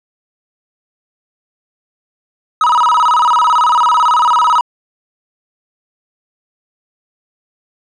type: tone with vibrato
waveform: triangle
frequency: 1108.7 Hz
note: C#6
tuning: in tune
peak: -6 dBFS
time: 2.61-4.61 s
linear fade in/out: 2 ms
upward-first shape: square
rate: 18 Hz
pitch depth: 240 cents each way
effects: resampled to 22050 Hz